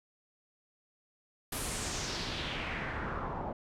pink noise with low-pass filter sweep, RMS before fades -37 dBFS, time 1.52-3.53 s, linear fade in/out 5 ms, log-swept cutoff 12000 to 760 Hz, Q 2.4, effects none

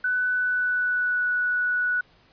sine tone with pitch glide, 1495 to 1473.6 Hz, F#6 to F#6, +17 to -7 cents, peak -21 dBFS, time 0.04-2.01 s, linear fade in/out 5 ms, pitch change -24 cents, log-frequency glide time 0.32-1.27 s, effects pink hiss -58 dBFS RMS until 2.32 s + resampled to 11025 Hz

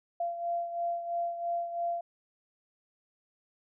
sine beating tone pair, 687 / 690 Hz, F5 / F5, -29 / -21 cents, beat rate 3 Hz, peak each -31 / -38 dBFS, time 0.2-2.01 s, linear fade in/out 5 ms, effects none

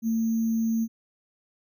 sine tone with sample-and-hold, 225.6 Hz, A3, 44 cents sharp, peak -22 dBFS, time 0.02-0.88 s, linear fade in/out 50 ms, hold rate 6300 Hz, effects none

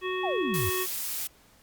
harmonic tone, 370 Hz, F#4, in tune, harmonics 1 / 3 / 5 / 7 / 9, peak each -30 / -35 / -37 / -38 / -40 dBFS, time 0.01-0.87 s, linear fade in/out 50 ms
sine exponential sweep, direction down, 870 to 82.41 Hz, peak -28 dBFS, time 0.23-0.7 s, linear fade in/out 10 ms
blue noise, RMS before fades -32 dBFS, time 0.54-1.27 s, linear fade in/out 0 ms
effects pink hiss -59 dBFS RMS until 1.62 s + Opus 48 kbps

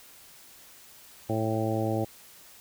harmonic tone with a mistuned harmonic, 110 Hz, A2, in tune, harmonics 1 / 2 / 3 / 4 / 5 / 6 / 7, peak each -30 / -34 / -31 / -36 / -33 / -37 / -35 dBFS, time 1.29-2.05 s, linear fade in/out 10 ms, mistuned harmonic 7, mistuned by +29 cents, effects white hiss -52 dBFS RMS until 2.6 s

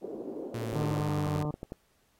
pink band-pass noise, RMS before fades -39 dBFS, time 0.01-1 s, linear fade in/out 20 ms, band 280 to 490 Hz, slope 24 dB/octave
sawtooth exponential sweep, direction down, 116.54 to 93.3 Hz, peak -30 dBFS, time 0.54-1.43 s, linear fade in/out 5 ms
click train, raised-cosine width 2 ms, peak -24 dBFS, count 12, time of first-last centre 0.73-1.721 s, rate 11.1 Hz
harmonic tone, 149.6 Hz, D3, 32 cents sharp, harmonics 1 / 2 / 3 / 4 / 5 / 6 / 7 / 8, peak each -30 / -36 / -40 / -42 / -44 / -46 / -47 / -48 dBFS, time 0.75-1.51 s, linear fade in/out 2 ms
effects pink hiss -70 dBFS RMS until 2.19 s + AAC 48 kbps

